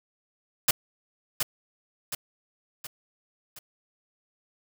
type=noise with echo; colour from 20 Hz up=white; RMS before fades=-20 dBFS; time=0.68-0.71 s; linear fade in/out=5 ms; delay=720 ms; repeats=4; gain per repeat=-6 dB; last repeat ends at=3.59 s; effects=none